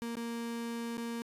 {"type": "tone with dropouts", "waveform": "35% pulse", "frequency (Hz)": 233.1, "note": "A#3", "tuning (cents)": 0, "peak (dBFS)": -34, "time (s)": [0.02, 1.22], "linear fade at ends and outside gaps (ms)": 0, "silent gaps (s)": [[0.154, 0.169], [0.971, 0.979]], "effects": ["resampled to 32000 Hz"]}